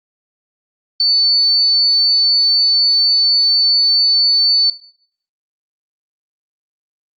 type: tone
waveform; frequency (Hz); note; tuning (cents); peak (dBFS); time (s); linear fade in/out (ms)
sine; 4498; C#8; +24; -10; 1-4.7; 2
effects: noise-tail reverb RT60 0.6 s tail -17 dB re dry + Opus 24 kbps